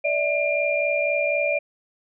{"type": "tone cluster", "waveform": "sine", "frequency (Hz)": [583, 647, 2394], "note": ["D5", "E5", "D7"], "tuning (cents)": [-13, -32, 33], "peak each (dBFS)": [-23, -26, -24], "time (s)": [0.04, 1.59], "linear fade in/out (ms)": 10, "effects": []}